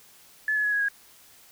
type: tone with pitch steps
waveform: sine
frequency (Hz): 1724 / 1703.2 / 1682.7 / 1662.4 / 1642.3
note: A6 / G#6 / G#6 / G#6 / G#6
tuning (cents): -36 / +43 / +22 / +1 / -20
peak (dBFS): -22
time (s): 0.48-0.885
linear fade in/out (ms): 2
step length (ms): 81
effects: white hiss -54 dBFS RMS until 1.51 s